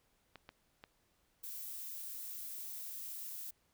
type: clicks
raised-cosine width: 0.3 ms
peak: -34 dBFS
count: 3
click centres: 0.357 / 0.491 / 0.839 s
type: noise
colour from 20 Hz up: violet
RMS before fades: -45 dBFS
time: 1.43-3.51 s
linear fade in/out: 10 ms
effects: pink hiss -75 dBFS RMS until 3.73 s